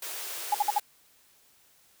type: high-pass noise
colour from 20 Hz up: white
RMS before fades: -37 dBFS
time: 0.02-0.8 s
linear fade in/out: 5 ms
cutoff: 330 Hz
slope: 96 dB/octave
type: tone bursts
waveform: sine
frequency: 830.6 Hz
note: G#5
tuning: in tune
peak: -20 dBFS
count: 4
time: 0.52-0.785 s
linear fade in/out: 5 ms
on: 25 ms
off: 55 ms
effects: white hiss -62 dBFS RMS until 2 s